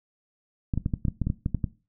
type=clicks; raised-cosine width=5 ms; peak=-13 dBFS; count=12; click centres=0.738 / 0.776 / 0.861 / 0.938 / 1.052 / 1.083 / 1.217 / 1.27 / 1.301 / 1.461 / 1.547 / 1.642 s; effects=noise-tail reverb RT60 0.3 s tail -17 dB re dry